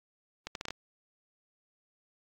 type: accelerating click train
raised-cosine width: 0.2 ms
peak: -19 dBFS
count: 6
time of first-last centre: 0.47-0.706 s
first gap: 82 ms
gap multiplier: 0.72
effects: AAC 64 kbps